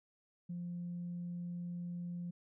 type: tone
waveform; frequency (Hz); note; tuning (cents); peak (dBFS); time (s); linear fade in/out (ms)
sine; 174.61; F3; 0; -38; 0.49-2.31; 10
effects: tanh soft clip ceiling -35 dBFS